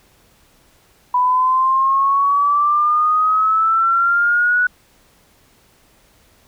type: exponential sweep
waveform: sine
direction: up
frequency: 987.8 to 1480 Hz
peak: -12 dBFS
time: 1.14-4.67 s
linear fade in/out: 5 ms
effects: pink hiss -54 dBFS RMS until 6.47 s